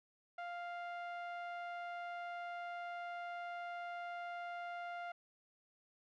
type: tone with low-pass filter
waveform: sawtooth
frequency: 698.5 Hz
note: F5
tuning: in tune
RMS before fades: -45 dBFS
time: 0.38-5.12 s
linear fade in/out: 5 ms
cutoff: 1900 Hz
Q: 1
effects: none